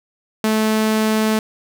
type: tone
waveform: sawtooth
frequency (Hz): 217.7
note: A3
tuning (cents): -18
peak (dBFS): -11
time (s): 0.44-1.39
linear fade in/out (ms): 2
effects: none